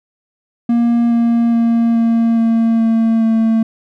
triangle tone with pitch steps, 235.4 / 233.5 / 231.6 / 229.8 / 227.9 / 226.1 / 224.3 Hz, A#3 / A#3 / A#3 / A#3 / A#3 / A3 / A3, +17 / +3 / -11 / -25 / -39 / +47 / +34 cents, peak -8 dBFS, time 0.69-3.63 s, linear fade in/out 5 ms, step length 420 ms, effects none

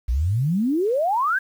sine exponential sweep, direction up, 55 to 1646 Hz, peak -18 dBFS, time 0.08-1.39 s, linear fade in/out 10 ms, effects 8-bit

